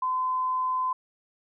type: tone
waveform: sine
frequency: 1023 Hz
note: C6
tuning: 39 cents flat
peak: -24 dBFS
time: 0.02-0.93 s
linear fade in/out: 5 ms
effects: none